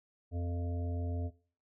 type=harmonic tone with a mistuned harmonic; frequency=86.5 Hz; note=F2; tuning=16 cents flat; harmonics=1 / 3 / 5 / 7 / 8; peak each=-33 / -43 / -47 / -50 / -51 dBFS; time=0.31-1.31 s; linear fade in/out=50 ms; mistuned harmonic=5; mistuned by=+19 cents; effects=noise-tail reverb RT60 0.4 s tail -17 dB re dry